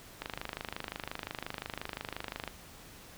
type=click train; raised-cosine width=0.3 ms; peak=-20 dBFS; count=59; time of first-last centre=0.22-2.477 s; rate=25.7 Hz; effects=pink hiss -52 dBFS RMS until 3.17 s